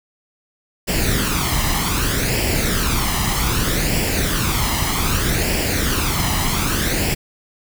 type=noise with flanger; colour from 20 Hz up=pink; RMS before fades=-19 dBFS; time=0.87-7.15 s; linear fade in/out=20 ms; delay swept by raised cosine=0.39 to 1.01 ms; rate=0.64 Hz; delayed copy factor=+0.6; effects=none